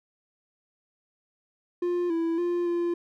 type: tone with pitch steps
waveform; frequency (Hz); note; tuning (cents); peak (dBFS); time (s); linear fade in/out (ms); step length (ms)
triangle; 352.1 / 331.1 / 349.3 / 345.3; F4 / E4 / F4 / F4; +14 / +8 / 0 / -20; -22; 1.82-2.94; 5; 280
effects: none